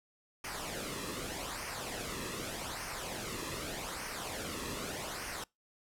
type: noise with flanger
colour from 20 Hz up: pink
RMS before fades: -40 dBFS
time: 0.44-5.44 s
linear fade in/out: 5 ms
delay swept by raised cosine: 0.26 to 1.36 ms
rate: 0.83 Hz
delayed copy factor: -0.6
effects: noise-tail reverb RT60 0.2 s tail -25 dB re dry + low-pass 12000 Hz 12 dB/octave